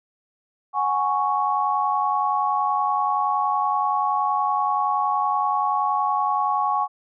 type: chord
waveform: sine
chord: F# suspended second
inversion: none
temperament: equal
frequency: 740 / 830.6 / 1108.7 Hz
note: F#5 / G#5 / C#6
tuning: 0 / 0 / 0 cents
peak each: -27 / -23 / -22 dBFS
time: 0.73-6.88 s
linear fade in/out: 50 ms
effects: none